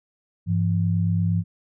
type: tone pair together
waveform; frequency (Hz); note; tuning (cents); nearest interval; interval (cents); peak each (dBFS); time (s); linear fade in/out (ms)
sine; 100.73 / 169.4; G2 / E3; +48 / +48; major sixth; 900; -21 / -22; 0.46-1.44; 50
effects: none